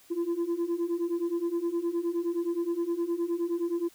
sine beating tone pair, 335.8 / 345.4 Hz, E4 / F4, +32 / -19 cents, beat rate 9.6 Hz, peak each -29 / -27 dBFS, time 0.1-3.89 s, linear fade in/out 20 ms, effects tanh soft clip ceiling -24 dBFS + white hiss -58 dBFS RMS until 3.94 s

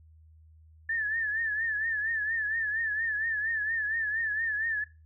sine tone with vibrato, 1760 Hz, A6, in tune, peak -27 dBFS, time 0.89-4.84 s, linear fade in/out 5 ms, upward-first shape triangle, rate 4.3 Hz, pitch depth 100 cents each way, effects noise-tail reverb RT60 0.3 s tail -20 dB re dry + added 79 Hz sine -53 dBFS peak until 5.05 s

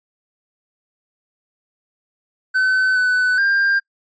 triangle tone with pitch steps, 1520 / 1499 / 1596 Hz, F#6 / F#6 / G6, +46 / +22 / +31 cents, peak -12 dBFS, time 2.54-3.8 s, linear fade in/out 20 ms, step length 420 ms, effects noise-tail reverb RT60 0.1 s tail -26 dB re dry + resampled to 16000 Hz

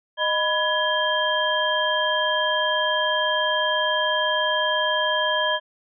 sine tone cluster, 617 / 991 / 1681 / 3184 Hz, D#5 / B5 / G#6 / G7, -15 / +6 / +20 / +26 cents, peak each -25 dBFS, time 0.17-5.6 s, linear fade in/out 50 ms, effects none

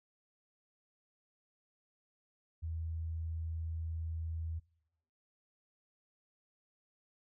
sine tone, 81.4 Hz, E2, 21 cents flat, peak -36 dBFS, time 2.62-4.6 s, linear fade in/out 20 ms, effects noise-tail reverb RT60 0.9 s tail -25 dB re dry

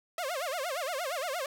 sawtooth tone with vibrato, 614 Hz, D#5, 23 cents flat, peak -28 dBFS, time 0.18-1.46 s, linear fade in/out 2 ms, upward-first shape sine, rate 8.6 Hz, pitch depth 290 cents each way, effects none

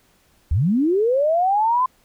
sine linear sweep, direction up, 61.74 to 1039 Hz, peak -15 dBFS, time 0.51-1.86 s, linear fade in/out 5 ms, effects pink hiss -59 dBFS RMS until 2.04 s

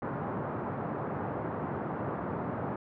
pink band-pass noise, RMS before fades -35 dBFS, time 0.02-2.76 s, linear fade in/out 2 ms, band 110 to 1300 Hz, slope 24 dB/octave, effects none

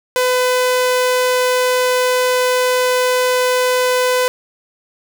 sawtooth tone, 503 Hz, B4, 32 cents sharp, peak -9 dBFS, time 0.16-4.28 s, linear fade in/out 0 ms, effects none

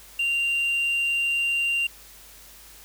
sine tone with tanh clipping, 2776 Hz, F7, 11 cents flat, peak -22 dBFS, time 0.19-1.87 s, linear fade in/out 5 ms, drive 2 dB, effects added 50 Hz sine -54 dBFS peak until 2.84 s + white hiss -48 dBFS RMS until 2.84 s

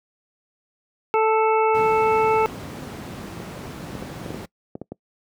harmonic tone, 440 Hz, A4, in tune, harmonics 1 / 2 / 3 / 5 / 6, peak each -18 / -20 / -25 / -31 / -33 dBFS, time 1.14-2.46 s, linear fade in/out 0 ms
brown noise, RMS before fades -27 dBFS, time 1.74-4.46 s, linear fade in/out 10 ms
clicks, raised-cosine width 2 ms, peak -17 dBFS, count 9, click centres 3.402 / 3.952 / 4.025 / 4.262 / 4.305 / 4.345 / 4.754 / 4.816 / 4.92 s
effects noise-tail reverb RT60 0.1 s tail -23 dB re dry + high-pass 150 Hz 12 dB/octave

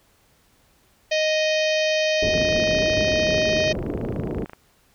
harmonic tone, 622.3 Hz, D#5, in tune, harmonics 1 / 3 / 4 / 5 / 6 / 7 / 8 / 9 / 10, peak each -20 / -29 / -27 / -30 / -34 / -34 / -36 / -36 / -40 dBFS, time 1.11-3.73 s, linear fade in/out 10 ms
white low-pass noise, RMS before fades -27 dBFS, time 2.22-4.45 s, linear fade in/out 5 ms, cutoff 470 Hz, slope 24 dB/octave
click train, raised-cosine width 0.5 ms, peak -23 dBFS, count 60, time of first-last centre 2.34-4.533 s, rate 26.9 Hz
effects pink hiss -60 dBFS RMS until 4.94 s

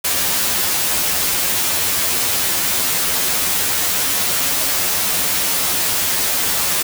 white noise with comb filter, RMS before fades -18 dBFS, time 0.04-6.83 s, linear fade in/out 10 ms, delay 11 ms, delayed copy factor +0.95, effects none

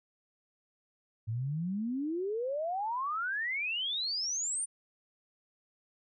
sine exponential sweep, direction up, 106 to 9340 Hz, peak -31 dBFS, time 1.27-4.66 s, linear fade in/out 20 ms, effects none

